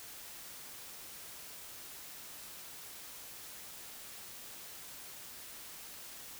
silence, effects white hiss -49 dBFS RMS until 6.39 s

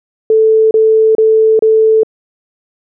sine tone bursts, 440 Hz, A4, in tune, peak -5 dBFS, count 4, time 0.3-2.033 s, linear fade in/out 2 ms, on 410 ms, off 31 ms, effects none

